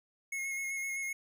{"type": "tone with vibrato", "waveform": "square", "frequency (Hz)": 2167, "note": "C#7", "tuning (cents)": -40, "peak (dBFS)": -35, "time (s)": [0.32, 1.13], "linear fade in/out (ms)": 5, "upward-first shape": "square", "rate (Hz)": 7.8, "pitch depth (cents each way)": 15, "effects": []}